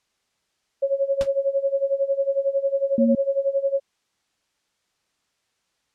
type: tone with tremolo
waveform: sine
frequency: 550 Hz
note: C#5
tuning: 14 cents flat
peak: -16 dBFS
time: 0.82-3.8 s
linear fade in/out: 10 ms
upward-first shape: sine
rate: 11 Hz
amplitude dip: 85%
type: noise with exponential decay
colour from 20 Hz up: pink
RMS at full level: -27 dBFS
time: 1.21-1.3 s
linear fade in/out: 0 ms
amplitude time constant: 19 ms
type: tone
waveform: sine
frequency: 232.6 Hz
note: A#3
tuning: 4 cents flat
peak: -16 dBFS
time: 2.98-3.15 s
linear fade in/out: 2 ms
effects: white hiss -72 dBFS RMS until 5.94 s + low-pass 7000 Hz 12 dB/octave